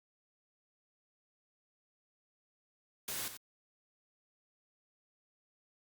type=noise with echo; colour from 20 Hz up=white; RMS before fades=-39 dBFS; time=3.08-3.28 s; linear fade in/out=2 ms; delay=90 ms; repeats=1; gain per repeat=-9 dB; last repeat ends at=3.37 s; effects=Opus 48 kbps